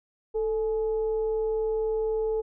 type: tone with frequency modulation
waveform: sine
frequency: 440 Hz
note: A4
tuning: in tune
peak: -24 dBFS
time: 0.34-2.42 s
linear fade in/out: 20 ms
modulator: 408 Hz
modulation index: 0.3
effects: none